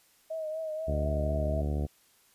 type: tone with vibrato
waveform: sine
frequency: 631 Hz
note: D#5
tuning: 24 cents sharp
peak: -32 dBFS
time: 0.3-1.62 s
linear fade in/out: 10 ms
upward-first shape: triangle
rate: 4.1 Hz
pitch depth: 49 cents each way
type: harmonic tone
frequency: 73.42 Hz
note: D2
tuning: in tune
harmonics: 1 / 2 / 3 / 4 / 5 / 6 / 7 / 8 / 9 / 10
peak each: -29 / -35 / -39 / -41 / -43 / -45 / -46 / -47 / -48 / -49 dBFS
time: 0.87-1.87 s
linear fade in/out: 20 ms
effects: white hiss -64 dBFS RMS until 2.34 s + resampled to 32000 Hz